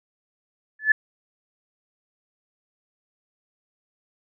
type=tone with exponential growth; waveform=sine; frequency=1732 Hz; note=A6; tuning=28 cents flat; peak=-9 dBFS; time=0.79-0.92 s; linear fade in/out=5 ms; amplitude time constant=28 ms; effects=none